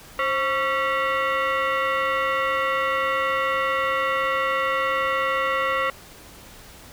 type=tone with frequency modulation; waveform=sine; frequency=293.7 Hz; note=D4; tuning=in tune; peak=-20 dBFS; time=0.19-5.9 s; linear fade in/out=2 ms; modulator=825 Hz; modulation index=2.5; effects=pink hiss -45 dBFS RMS until 6.92 s